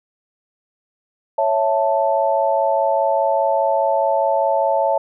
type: chord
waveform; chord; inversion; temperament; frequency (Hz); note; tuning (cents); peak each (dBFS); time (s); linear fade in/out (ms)
sine; A major; first; equal; 554.4 / 659.3 / 880; C#5 / E5 / A5; 0 / 0 / 0; -19; 1.38-4.98; 5
effects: none